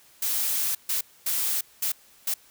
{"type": "noise bursts at uneven times", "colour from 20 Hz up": "blue", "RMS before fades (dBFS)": -26, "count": 5, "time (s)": [[0.22, 0.75], [0.89, 1.01], [1.26, 1.61], [1.82, 1.92], [2.27, 2.34]], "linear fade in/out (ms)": 5, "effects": ["white hiss -56 dBFS RMS until 2.5 s"]}